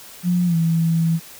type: tone with pitch glide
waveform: sine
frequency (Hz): 177.4 to 164.57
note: F3 to E3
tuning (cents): +27 to -3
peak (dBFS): -15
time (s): 0.23-1.2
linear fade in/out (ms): 50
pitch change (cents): -130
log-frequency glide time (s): 0.46-0.56
effects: white hiss -41 dBFS RMS until 1.39 s